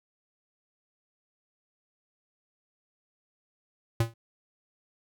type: tone with exponential decay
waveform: square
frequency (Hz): 114.7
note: A#2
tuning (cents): -28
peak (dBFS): -20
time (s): 4-4.14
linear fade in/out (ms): 5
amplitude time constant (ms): 29
effects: none